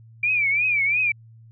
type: tone with vibrato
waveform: sine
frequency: 2349 Hz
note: D7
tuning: in tune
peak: -18 dBFS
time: 0.23-1.12 s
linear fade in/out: 5 ms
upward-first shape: triangle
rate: 2.9 Hz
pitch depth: 150 cents each way
effects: added 113 Hz sine -45 dBFS peak until 1.51 s